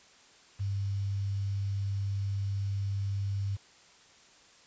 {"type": "tone with quantisation", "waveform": "sine", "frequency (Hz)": 99.1, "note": "G2", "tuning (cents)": 19, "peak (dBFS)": -29, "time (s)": [0.59, 3.57], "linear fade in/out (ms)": 20, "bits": 9, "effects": ["white hiss -58 dBFS RMS until 4.66 s", "resampled to 16000 Hz"]}